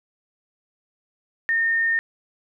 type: tone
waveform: sine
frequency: 1827 Hz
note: A#6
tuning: 35 cents flat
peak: -18 dBFS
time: 1.49-1.99 s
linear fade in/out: 0 ms
effects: none